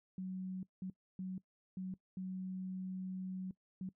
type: tone bursts at uneven times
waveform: sine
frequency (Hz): 186.6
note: F#3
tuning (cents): +15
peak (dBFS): -39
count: 6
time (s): 0.18-0.63 / 0.82-0.9 / 1.19-1.38 / 1.77-1.94 / 2.17-3.51 / 3.81-3.89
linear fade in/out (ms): 2
effects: noise-tail reverb RT60 0.1 s tail -20 dB re dry